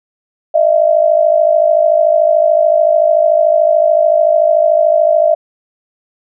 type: tone pair together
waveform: sine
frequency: 616.4 / 670 Hz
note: D#5 / E5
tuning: -16 / +28 cents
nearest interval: minor second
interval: 144 cents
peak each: -10 dBFS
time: 0.54-5.35 s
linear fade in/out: 10 ms
effects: none